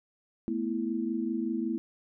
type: chord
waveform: sine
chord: A suspended second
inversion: none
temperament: equal with one note detuned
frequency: 220 / 245.2 / 329.6 Hz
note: A3 / B3 / E4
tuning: 0 / -12 / 0 cents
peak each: -33 / -33 / -32 dBFS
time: 0.48-1.78 s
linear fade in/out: 0 ms
effects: none